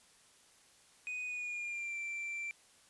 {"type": "tone with pitch glide", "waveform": "triangle", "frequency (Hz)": [2489, 2349], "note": ["D#7", "D7"], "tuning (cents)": [0, 0], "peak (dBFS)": -36, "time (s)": [1.07, 2.51], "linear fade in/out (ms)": 0, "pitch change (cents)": -100, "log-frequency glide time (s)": [1.25, 1.97], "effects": ["white hiss -64 dBFS RMS until 2.89 s", "resampled to 24000 Hz"]}